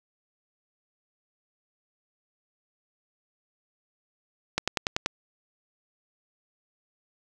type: click train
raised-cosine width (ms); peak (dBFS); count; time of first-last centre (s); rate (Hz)
0.2; -7; 6; 4.58-5.061; 10.4
effects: none